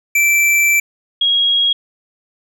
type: tone pair in turn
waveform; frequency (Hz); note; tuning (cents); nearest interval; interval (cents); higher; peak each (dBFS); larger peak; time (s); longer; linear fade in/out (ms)
square / sine; 2335 / 3293; D7 / G#7; -11 / -15; tritone; 596; second; -11; neither; 0.15-0.8 / 1.21-1.73; first; 5
effects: none